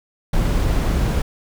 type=noise; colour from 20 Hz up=brown; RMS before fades=-18 dBFS; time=0.33-1.22 s; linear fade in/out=5 ms; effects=none